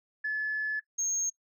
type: tone pair in turn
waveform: sine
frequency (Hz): 1723 / 6479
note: A6 / G#8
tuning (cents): -37 / -44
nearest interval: octave + major seventh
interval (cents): 2293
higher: second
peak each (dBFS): -27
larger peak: neither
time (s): 0.24-0.8 / 0.98-1.3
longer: first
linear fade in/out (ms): 10
effects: noise-tail reverb RT60 0.1 s tail -20 dB re dry + tanh soft clip ceiling -23 dBFS